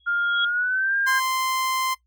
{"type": "tone with exponential growth", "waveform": "sine", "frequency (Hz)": 3322, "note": "G#7", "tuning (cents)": 0, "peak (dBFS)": -20, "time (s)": [0, 0.45], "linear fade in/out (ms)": 5, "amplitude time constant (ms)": 96}
{"type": "tone with pitch glide", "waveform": "sine", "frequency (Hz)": [1405, 1604.6], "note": ["F6", "G6"], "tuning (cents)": [10, 40], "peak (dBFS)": -20, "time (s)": [0.06, 1.2], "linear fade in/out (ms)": 20, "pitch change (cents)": 230, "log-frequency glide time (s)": [0.44, 0.96]}
{"type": "tone", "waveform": "sawtooth", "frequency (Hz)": 1041, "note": "C6", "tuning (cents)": -9, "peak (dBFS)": -19, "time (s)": [1.06, 1.95], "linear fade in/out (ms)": 20}
{"effects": ["noise-tail reverb RT60 0.1 s tail -17 dB re dry", "added 60 Hz sine -65 dBFS peak until 2.06 s"]}